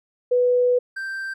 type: tone pair in turn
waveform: sine / triangle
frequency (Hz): 493.9 / 1568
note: B4 / G6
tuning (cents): 0 / 0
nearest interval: octave + minor sixth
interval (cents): 2000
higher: second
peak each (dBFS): -15 / -25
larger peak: first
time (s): 0.31-0.79 / 0.96-1.34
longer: first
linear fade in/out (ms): 10
effects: none